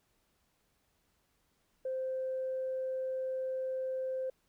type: tone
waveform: sine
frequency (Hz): 521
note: C5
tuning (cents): -7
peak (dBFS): -32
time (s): 1.85-4.3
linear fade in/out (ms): 5
effects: tanh soft clip ceiling -28 dBFS + pink hiss -75 dBFS RMS until 4.48 s